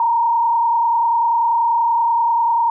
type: tone with frequency modulation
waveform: sine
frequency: 932.3 Hz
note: A#5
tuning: in tune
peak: -13 dBFS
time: 0-2.7 s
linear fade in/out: 2 ms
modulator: 30.3 Hz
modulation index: 0.87
effects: none